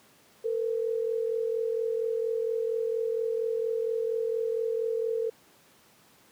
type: tone pair together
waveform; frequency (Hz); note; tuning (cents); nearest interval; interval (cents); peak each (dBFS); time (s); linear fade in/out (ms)
sine; 450 / 494.3; A4 / B4; +39 / +1; major second; 162; -27 / -33; 0.44-5.3; 10
effects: pink hiss -59 dBFS RMS until 6.31 s + high-pass 150 Hz 12 dB/octave